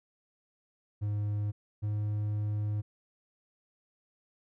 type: tone pair in turn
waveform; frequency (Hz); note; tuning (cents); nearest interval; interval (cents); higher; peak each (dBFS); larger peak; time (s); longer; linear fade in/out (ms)
triangle; 103.83 / 104.92; G#2 / G#2; 0 / +18; unison; 18; second; -27; neither; 1.01-1.52 / 1.82-2.82; second; 20
effects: none